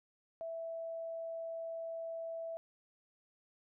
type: tone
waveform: sine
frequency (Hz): 659.3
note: E5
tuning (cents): 0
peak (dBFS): -39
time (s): 0.41-2.57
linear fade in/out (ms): 0
effects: none

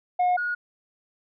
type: tone pair in turn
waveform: sine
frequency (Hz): 721 / 1446.2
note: F#5 / F#6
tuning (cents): -45 / -40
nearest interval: octave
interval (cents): 1205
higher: second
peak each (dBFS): -16 / -24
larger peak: first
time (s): 0.19-0.37 / 0.37-0.55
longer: neither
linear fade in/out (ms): 10
effects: tanh soft clip ceiling -18 dBFS

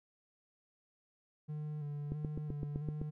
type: tone with vibrato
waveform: triangle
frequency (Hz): 148.5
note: D3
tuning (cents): +20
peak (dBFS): -36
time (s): 1.48-3.11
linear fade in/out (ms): 20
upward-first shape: square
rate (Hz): 1.5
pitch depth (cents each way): 31
type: click train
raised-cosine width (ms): 3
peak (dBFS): -26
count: 8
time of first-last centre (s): 2.12-3.015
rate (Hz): 7.82
effects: none

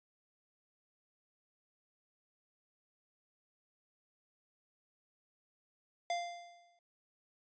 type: tone with exponential decay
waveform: square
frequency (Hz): 695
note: F5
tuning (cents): -9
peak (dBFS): -32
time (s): 6.1-6.79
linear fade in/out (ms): 2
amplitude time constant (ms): 150
effects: resampled to 16000 Hz

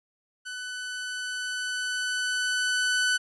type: tone with level ramp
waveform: sawtooth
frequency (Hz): 1498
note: F#6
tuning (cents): +21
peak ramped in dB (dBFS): -31 to -18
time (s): 0.45-3.18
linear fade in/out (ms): 20
effects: resampled to 24000 Hz

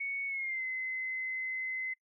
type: tone with pitch glide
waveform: sine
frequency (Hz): 2220 to 2048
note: C#7 to C7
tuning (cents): +2 to -38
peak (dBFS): -33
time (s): 0-1.94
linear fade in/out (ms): 10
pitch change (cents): -140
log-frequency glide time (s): 0.27-0.64
effects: noise-tail reverb RT60 0.1 s tail -25 dB re dry

